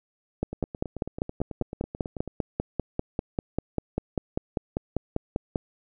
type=two click trains; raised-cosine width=2 ms; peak=-12 / -21 dBFS; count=27 / 17; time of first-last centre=0.43-5.558 / 0.53-2.277 s; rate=5.07 / 9.16 Hz; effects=none